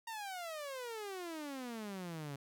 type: exponential sweep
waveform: sawtooth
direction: down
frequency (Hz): 932.3 to 136.7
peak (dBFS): -38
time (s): 0.07-2.36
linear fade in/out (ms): 5
effects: none